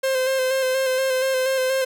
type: tone with vibrato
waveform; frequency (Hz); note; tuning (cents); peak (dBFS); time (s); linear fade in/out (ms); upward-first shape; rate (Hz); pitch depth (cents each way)
45% pulse; 523.3; C5; 0; -19; 0.03-1.85; 10; square; 4.2; 24
effects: none